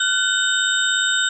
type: tone cluster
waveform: sine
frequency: 1415 / 1512 / 3029 / 3680 / 7660 Hz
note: F6 / F#6 / F#7 / A#7 / A#8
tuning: +22 / +37 / +40 / -23 / +46 cents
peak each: -26 / -20 / -26 / -22 / -26 dBFS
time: 0-1.29 s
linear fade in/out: 5 ms
effects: none